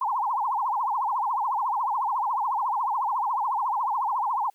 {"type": "tone with vibrato", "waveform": "sine", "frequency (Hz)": 936, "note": "A#5", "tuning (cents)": 7, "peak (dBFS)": -23, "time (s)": [0.01, 4.5], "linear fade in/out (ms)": 5, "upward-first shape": "triangle", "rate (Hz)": 14, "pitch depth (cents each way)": 300, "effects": ["white hiss -67 dBFS RMS until 4.54 s", "high-pass 200 Hz 12 dB/octave"]}